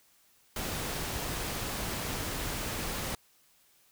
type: noise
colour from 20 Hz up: pink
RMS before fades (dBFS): -35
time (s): 0.56-3.15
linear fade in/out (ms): 2
effects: white hiss -65 dBFS RMS until 3.91 s